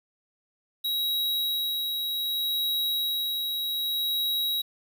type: tone with tremolo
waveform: square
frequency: 3847 Hz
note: B7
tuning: 46 cents flat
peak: -25 dBFS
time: 0.84-4.62 s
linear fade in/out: 10 ms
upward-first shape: sine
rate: 0.65 Hz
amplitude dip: 30%
effects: 9-bit